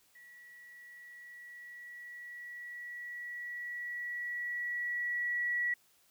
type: tone with level ramp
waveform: sine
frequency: 1936 Hz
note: B6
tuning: 35 cents flat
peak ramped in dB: -53 to -29 dBFS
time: 0.15-5.74 s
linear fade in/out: 5 ms
effects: white hiss -68 dBFS RMS until 6.1 s